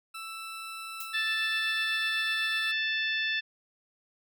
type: tone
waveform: 20% pulse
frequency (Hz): 1324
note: E6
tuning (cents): +7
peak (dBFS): -33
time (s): 0.14-2.72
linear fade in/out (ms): 10
type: noise with exponential decay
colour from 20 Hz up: violet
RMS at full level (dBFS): -34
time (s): 1-1.14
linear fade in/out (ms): 5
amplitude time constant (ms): 30
type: harmonic tone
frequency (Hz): 880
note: A5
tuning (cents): 0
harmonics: 2 / 3 / 4 / 5 / 6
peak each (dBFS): -30 / -33 / -33 / -44 / -44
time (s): 1.13-3.41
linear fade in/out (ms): 20
effects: none